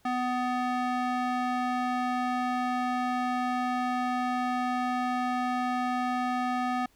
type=tone with band-pass filter; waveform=square; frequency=249.6 Hz; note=B3; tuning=19 cents sharp; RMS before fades=-29 dBFS; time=0.05-6.86 s; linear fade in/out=5 ms; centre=970 Hz; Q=1; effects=pink hiss -65 dBFS RMS until 6.95 s